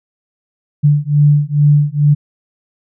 sine beating tone pair, 145.6 / 147.9 Hz, D3 / D3, -15 / +13 cents, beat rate 2.3 Hz, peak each -11 dBFS, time 0.83-2.15 s, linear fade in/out 20 ms, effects none

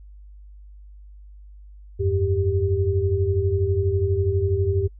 sine tone cluster, 86.7 / 98.9 / 392.9 Hz, F2 / G2 / G4, -12 / +16 / +4 cents, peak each -23 dBFS, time 1.99-4.88 s, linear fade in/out 20 ms, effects noise-tail reverb RT60 0.1 s tail -25 dB re dry + added 50 Hz sine -41 dBFS peak until 4.99 s

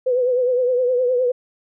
sine tone with vibrato, 500 Hz, B4, 21 cents sharp, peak -15 dBFS, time 0.06-1.32 s, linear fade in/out 10 ms, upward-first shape triangle, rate 9.7 Hz, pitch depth 71 cents each way, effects none

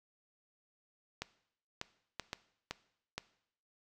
clicks, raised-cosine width 0.2 ms, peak -20 dBFS, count 6, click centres 1.22 / 1.814 / 2.197 / 2.331 / 2.71 / 3.18 s, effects noise-tail reverb RT60 0.7 s tail -18 dB re dry

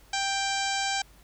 harmonic tone with a mistuned harmonic, 786 Hz, G5, 4 cents sharp, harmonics 1 / 2 / 3 / 4 / 5 / 6 / 7 / 8 / 9 / 10, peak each -30 / -33 / -35 / -36 / -37 / -38 / -38 / -39 / -40 / -40 dBFS, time 0.13-1.02 s, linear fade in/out 5 ms, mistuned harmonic 10, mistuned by -19 cents, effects added 50 Hz sine -55 dBFS peak until 1.23 s + pink hiss -58 dBFS RMS until 1.23 s

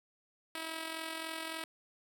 5% pulse tone with amplitude modulation, 322.9 Hz, E4, 36 cents flat, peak -25 dBFS, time 0.55-1.64 s, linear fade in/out 2 ms, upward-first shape sine, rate 43.5 Hz, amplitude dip 50%, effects none

